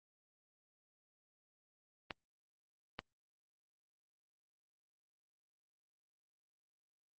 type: clicks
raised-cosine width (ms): 0.3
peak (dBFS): -24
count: 2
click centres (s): 2.108 / 2.991
effects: Opus 24 kbps